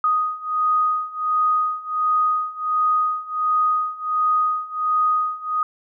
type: beating tone pair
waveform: sine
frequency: 1244.5 / 1245.9 Hz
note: D#6 / D#6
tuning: 0 / +2 cents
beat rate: 1.4 Hz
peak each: -22 / -20 dBFS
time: 0.04-5.63 s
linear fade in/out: 2 ms
effects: none